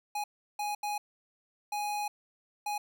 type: tone bursts at uneven times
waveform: square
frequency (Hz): 830.6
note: G#5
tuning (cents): 0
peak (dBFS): -32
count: 5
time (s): 0.15-0.24 / 0.59-0.75 / 0.83-0.98 / 1.72-2.08 / 2.66-2.78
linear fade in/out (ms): 5
effects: none